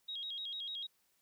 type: tone with vibrato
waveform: sine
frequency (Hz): 3520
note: A7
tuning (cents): 0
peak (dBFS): -39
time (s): 0.08-0.87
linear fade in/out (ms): 10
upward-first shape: square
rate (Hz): 6.7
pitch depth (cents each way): 130
effects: white hiss -75 dBFS RMS until 1.21 s